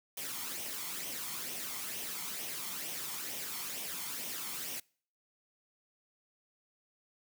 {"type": "noise with flanger", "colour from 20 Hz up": "white", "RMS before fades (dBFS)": -40, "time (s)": [0.17, 4.8], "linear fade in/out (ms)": 5, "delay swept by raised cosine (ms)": [0.33, 0.94], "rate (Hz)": 2.2, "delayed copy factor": 0.5, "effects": ["noise-tail reverb RT60 0.5 s tail -26 dB re dry", "high-pass 150 Hz 12 dB/octave"]}